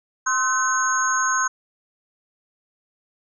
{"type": "tone cluster", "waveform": "sine", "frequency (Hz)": [1048, 1286, 1517, 6550], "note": ["C6", "E6", "F#6", "G#8"], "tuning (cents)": [2, -43, 43, -25], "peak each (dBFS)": [-23, -27, -23, -24], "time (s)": [0.26, 1.48], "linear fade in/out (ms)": 10, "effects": []}